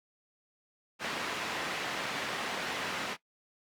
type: band-pass noise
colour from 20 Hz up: white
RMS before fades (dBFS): -36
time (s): 0.99-3.17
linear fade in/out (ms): 50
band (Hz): 160 to 2600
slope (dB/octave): 12
effects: noise-tail reverb RT60 0.1 s tail -18 dB re dry + Opus 48 kbps